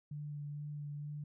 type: tone with vibrato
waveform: sine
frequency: 146.83 Hz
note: D3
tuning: in tune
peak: -40 dBFS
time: 0.11-1.24 s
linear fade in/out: 5 ms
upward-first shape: sine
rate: 2.2 Hz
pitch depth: 15 cents each way
effects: none